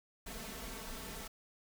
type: noise with comb filter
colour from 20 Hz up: pink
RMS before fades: -45 dBFS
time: 0.26-1.28 s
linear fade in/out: 10 ms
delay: 4.5 ms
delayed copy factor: +0.9
effects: none